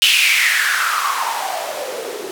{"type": "noise with band-pass filter sweep", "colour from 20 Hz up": "blue", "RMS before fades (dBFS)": -18, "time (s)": [0.02, 2.31], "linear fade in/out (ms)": 0, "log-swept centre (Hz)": [3000, 360], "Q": 5.6, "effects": []}